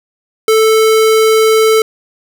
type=tone; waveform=square; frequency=440 Hz; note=A4; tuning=in tune; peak=-7 dBFS; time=0.48-1.82 s; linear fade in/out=2 ms; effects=none